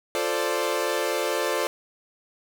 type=chord; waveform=sawtooth; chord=D minor seventh; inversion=first; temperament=equal; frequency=349.2 / 440 / 523.3 / 587.3 Hz; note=F4 / A4 / C5 / D5; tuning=0 / 0 / 0 / 0 cents; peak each=-27 / -25 / -25 / -25 dBFS; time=0.15-1.67 s; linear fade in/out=0 ms; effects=none